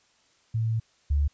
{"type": "tone pair in turn", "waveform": "sine", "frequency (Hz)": [112.6, 72.05], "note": ["A2", "D2"], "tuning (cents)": [40, -33], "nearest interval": "minor sixth", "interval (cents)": 773, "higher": "first", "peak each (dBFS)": [-23, -20], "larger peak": "second", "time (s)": [[0.54, 0.8], [1.1, 1.28]], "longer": "first", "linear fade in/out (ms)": 10, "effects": ["white hiss -64 dBFS RMS until 1.33 s", "resampled to 16000 Hz"]}